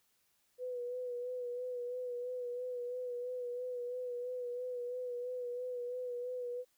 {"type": "tone with vibrato", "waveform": "sine", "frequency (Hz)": 493.9, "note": "B4", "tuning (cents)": 0, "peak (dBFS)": -37, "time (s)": [0.58, 6.65], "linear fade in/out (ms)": 50, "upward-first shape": "sine", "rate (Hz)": 3, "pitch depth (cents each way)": 35, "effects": ["white hiss -75 dBFS RMS until 6.77 s"]}